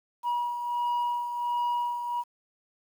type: beating tone pair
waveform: sine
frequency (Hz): 962 / 963.4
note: B5 / B5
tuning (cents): -46 / -43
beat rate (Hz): 1.4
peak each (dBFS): -25 / -32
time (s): 0.23-2.24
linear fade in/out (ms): 50
effects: tanh soft clip ceiling -24 dBFS + 9-bit